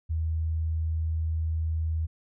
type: tone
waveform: sine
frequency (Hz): 80.2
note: E2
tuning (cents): -47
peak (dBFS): -25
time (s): 0.09-2.07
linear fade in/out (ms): 20
effects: none